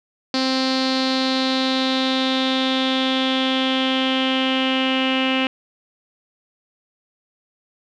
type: tone with low-pass filter sweep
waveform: sawtooth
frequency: 262.2 Hz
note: C4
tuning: 4 cents sharp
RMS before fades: -20 dBFS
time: 0.34-5.47 s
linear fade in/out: 2 ms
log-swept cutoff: 4500 to 2800 Hz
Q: 6.2
effects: none